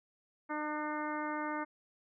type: harmonic tone with a mistuned harmonic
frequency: 302.3 Hz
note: D#4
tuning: 50 cents flat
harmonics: 1 / 2 / 3 / 4 / 5 / 6 / 7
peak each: -39 / -43 / -40 / -42 / -44 / -47 / -48 dBFS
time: 0.49-1.65 s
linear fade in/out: 20 ms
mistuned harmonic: 5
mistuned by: -17 cents
effects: none